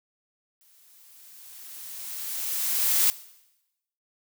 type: noise with exponential growth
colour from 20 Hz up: blue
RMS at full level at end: -20 dBFS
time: 0.61-3.1 s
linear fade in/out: 0 ms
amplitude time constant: 540 ms
effects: noise-tail reverb RT60 0.9 s tail -18 dB re dry